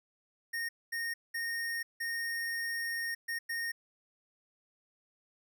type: tone bursts at uneven times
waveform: square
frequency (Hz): 1849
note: A#6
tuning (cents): -15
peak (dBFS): -34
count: 6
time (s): 0.53-0.69 / 0.92-1.14 / 1.34-1.83 / 2-3.15 / 3.28-3.39 / 3.49-3.72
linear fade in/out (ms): 10
effects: 12-bit